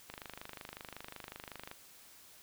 click train, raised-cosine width 0.3 ms, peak -28 dBFS, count 42, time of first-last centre 0.1-1.714 s, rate 25.4 Hz, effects white hiss -58 dBFS RMS until 2.42 s

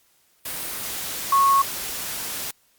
sine tone in noise, 1100 Hz, C#6, 14 cents flat, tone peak -14 dBFS, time 1.32-1.62 s, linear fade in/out 5 ms, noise white, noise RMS -30 dBFS, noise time 0.45-2.51 s, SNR +13 dB, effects white hiss -62 dBFS RMS until 2.78 s + Opus 48 kbps

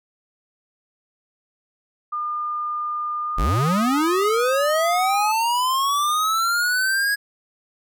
sine tone with pitch glide, 1209 to 1255.3 Hz, D6 to D#6, +50 to +15 cents, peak -23 dBFS, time 2.12-5.32 s, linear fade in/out 10 ms, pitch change +65 cents, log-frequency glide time 3.21-3.79 s
square linear sweep, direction up, 30.87 to 1667 Hz, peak -19 dBFS, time 3.37-7.16 s, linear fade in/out 20 ms
effects none

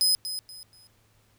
sawtooth tone with echo, 5040 Hz, D#8, 21 cents sharp, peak -17 dBFS, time 0.01-0.15 s, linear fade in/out 0 ms, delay 240 ms, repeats 3, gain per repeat -11 dB, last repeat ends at 0.87 s, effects added 107 Hz sine -65 dBFS peak until 1.38 s + pink hiss -65 dBFS RMS until 1.38 s

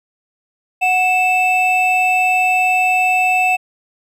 triangle tone pair together, 738.7 / 2637 Hz, F#5 / E7, -3 / 0 cents, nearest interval octave + minor seventh, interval 2203 cents, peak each -13 dBFS, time 0.81-3.57 s, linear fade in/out 20 ms, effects none

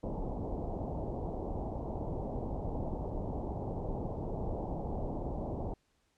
pink low-pass noise, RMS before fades -37 dBFS, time 0.03-5.74 s, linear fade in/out 5 ms, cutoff 870 Hz, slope 48 dB/octave, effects pink hiss -75 dBFS RMS until 6.17 s + low-pass 9000 Hz 12 dB/octave

